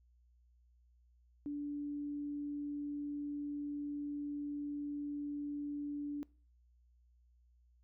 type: tone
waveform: sine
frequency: 290.2 Hz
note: D4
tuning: 21 cents flat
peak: -37 dBFS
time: 1.46-6.23 s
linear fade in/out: 0 ms
effects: noise-tail reverb RT60 0.4 s tail -23 dB re dry + added 60 Hz sine -65 dBFS peak until 7.83 s